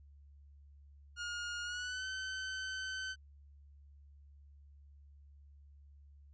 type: tone with pitch glide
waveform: sawtooth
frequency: 1427 to 1529.4 Hz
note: F6 to G6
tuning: +37 to -43 cents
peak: -35 dBFS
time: 1.16-3.16 s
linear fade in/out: 50 ms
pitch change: +120 cents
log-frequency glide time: 1.63-2.06 s
effects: added 71 Hz sine -56 dBFS peak until 6.33 s + resampled to 16000 Hz